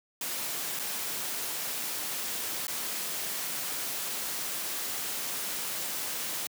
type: noise with dropouts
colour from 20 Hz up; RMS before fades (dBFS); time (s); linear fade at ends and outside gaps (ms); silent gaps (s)
white; -34; 0.21-6.47; 2; 0.791-0.795 / 2.67-2.68
effects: high-pass 150 Hz 12 dB/octave